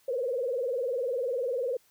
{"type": "tone with vibrato", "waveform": "sine", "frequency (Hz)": 502, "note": "B4", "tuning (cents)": 28, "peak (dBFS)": -27, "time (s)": [0.08, 1.77], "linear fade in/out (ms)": 5, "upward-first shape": "triangle", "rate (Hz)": 20, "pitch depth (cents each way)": 180, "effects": ["white hiss -65 dBFS RMS until 1.9 s"]}